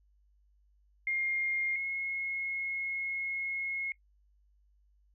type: tone pair in turn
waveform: sine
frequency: 2124 / 2166 Hz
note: C7 / C#7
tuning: +25 / -41 cents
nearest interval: unison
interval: 34 cents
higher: second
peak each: -29 / -32 dBFS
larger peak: first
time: 1.07-1.76 / 1.76-3.92 s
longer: second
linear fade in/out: 2 ms
effects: noise-tail reverb RT60 0.1 s tail -19 dB re dry + added 50 Hz sine -64 dBFS peak until 5.14 s